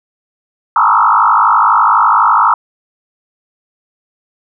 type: tone with frequency modulation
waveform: sine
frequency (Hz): 1112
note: C#6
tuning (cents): +5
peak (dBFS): -6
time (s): 0.76-2.54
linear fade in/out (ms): 2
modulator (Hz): 52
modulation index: 4.7
effects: none